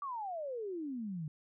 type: exponential sweep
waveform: sine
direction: down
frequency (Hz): 1174.7 to 146.83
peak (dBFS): -37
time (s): 0.02-1.28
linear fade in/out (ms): 2
effects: none